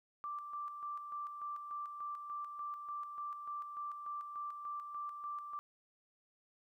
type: tone with tremolo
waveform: sine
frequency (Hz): 1174.7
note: D6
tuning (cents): 0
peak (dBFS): -39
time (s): 0.24-5.59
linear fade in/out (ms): 0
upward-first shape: square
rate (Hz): 3.4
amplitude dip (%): 45
effects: 13-bit